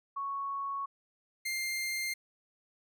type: tone pair in turn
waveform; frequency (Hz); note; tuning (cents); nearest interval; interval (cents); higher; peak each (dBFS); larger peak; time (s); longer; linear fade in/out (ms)
sine / sawtooth; 1108.7 / 2105; C#6 / C7; 0 / +10; major seventh; 1110; second; -33 / -29; second; 0.16-0.86 / 1.45-2.14; first; 10
effects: none